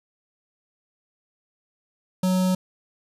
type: tone with notch filter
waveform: square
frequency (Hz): 185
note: F#3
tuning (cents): 0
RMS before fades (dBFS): -21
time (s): 2.23-2.55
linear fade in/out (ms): 5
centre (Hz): 2000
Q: 0.94
effects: resampled to 32000 Hz + 9-bit